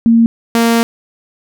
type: tone pair in turn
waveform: sine / sawtooth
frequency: 230 / 231.3 Hz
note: A#3 / A#3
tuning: -23 / -13 cents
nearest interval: unison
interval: 10 cents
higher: second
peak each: -5 dBFS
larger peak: neither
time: 0.06-0.26 / 0.55-0.83 s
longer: second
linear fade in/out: 0 ms
effects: none